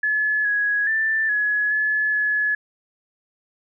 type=tone with pitch steps; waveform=sine; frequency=1712 / 1668 / 1771 / 1689 / 1714 / 1703 Hz; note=A6 / G#6 / A6 / G#6 / A6 / G#6; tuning=-48 / +7 / +11 / +29 / -46 / +43 cents; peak=-18 dBFS; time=0.03-2.55 s; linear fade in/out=5 ms; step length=420 ms; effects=none